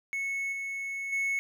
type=tone with level steps; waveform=triangle; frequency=2201 Hz; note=C#7; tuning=13 cents flat; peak=-28 / -31 / -25 dBFS; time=0.13-1.39 s; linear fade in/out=0 ms; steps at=0.52 / 1.12 s; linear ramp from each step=10 ms; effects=none